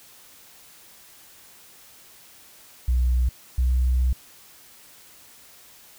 sine tone pair in turn, 61.74 / 63.07 Hz, B1 / B1, 0 / +37 cents, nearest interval unison, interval 37 cents, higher second, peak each -16 dBFS, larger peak neither, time 2.88-3.29 / 3.58-4.13 s, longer second, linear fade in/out 5 ms, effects tanh soft clip ceiling -15 dBFS + white hiss -50 dBFS RMS until 5.98 s

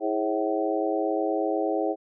harmonic tone with a mistuned harmonic, 108.4 Hz, A2, 25 cents flat, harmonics 3 / 4 / 5 / 6 / 7, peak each -28 / -29 / -30 / -31 / -31 dBFS, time 0-1.96 s, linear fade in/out 50 ms, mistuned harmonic 4, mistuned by -70 cents, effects none

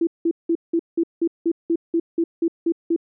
sine tone bursts, 334.2 Hz, E4, 24 cents sharp, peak -16 dBFS, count 13, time 0.01-2.963 s, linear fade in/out 5 ms, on 61 ms, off 180 ms, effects none

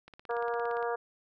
click train, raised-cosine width 0.3 ms, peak -33 dBFS, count 14, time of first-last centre 0.08-0.827 s, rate 17.4 Hz
harmonic tone, 236 Hz, A#3, 22 cents sharp, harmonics 2 / 3 / 4 / 5 / 6 / 7, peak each -32 / -36 / -38 / -40 / -42 / -43 dBFS, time 0.29-0.96 s, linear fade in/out 10 ms
effects none

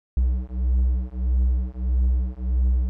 triangle beating tone pair, 61.74 / 63.34 Hz, B1 / B1, 0 / +44 cents, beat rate 1.6 Hz, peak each -20 dBFS, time 0.17-2.89 s, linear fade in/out 0 ms, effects none

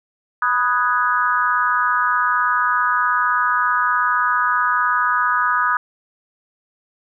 sine chord, G# minor seventh, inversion first, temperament equal, 987.8 / 1244.5 / 1480 / 1661.2 Hz, B5 / D#6 / F#6 / G#6, 0 / 0 / 0 / 0 cents, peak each -22 / -18 / -21 / -24 dBFS, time 0.42-5.77 s, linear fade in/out 2 ms, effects none

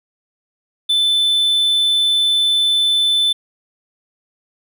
triangle tone, 3520 Hz, A7, in tune, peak -11 dBFS, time 0.89-3.33 s, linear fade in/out 10 ms, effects none

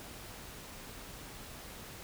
silence, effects pink hiss -48 dBFS RMS until 2.03 s

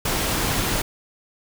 pink noise, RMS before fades -23 dBFS, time 0.05-0.82 s, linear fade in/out 5 ms, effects none

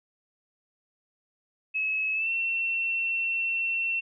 sine tone with pitch glide, 2578 to 2706 Hz, E7 to E7, -39 to +45 cents, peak -25 dBFS, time 1.74-4.01 s, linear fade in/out 20 ms, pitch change +84 cents, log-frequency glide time 2.14-2.3 s, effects none

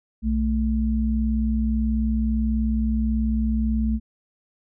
sine tone pair together, 61.8 / 220.2 Hz, B1 / A3, +2 / +2 cents, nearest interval octave + minor seventh, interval 2200 cents, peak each -22 dBFS, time 0.22-4 s, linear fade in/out 50 ms, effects none

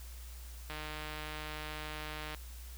click train, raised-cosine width 0.3 ms, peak -26 dBFS, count 253, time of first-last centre 0.7-2.347 s, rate 153 Hz, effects added 60 Hz sine -45 dBFS peak until 2.77 s + white hiss -55 dBFS RMS until 2.77 s

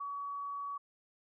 sine tone, 1132 Hz, C#6, 36 cents sharp, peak -37 dBFS, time 0-0.78 s, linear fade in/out 10 ms, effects none

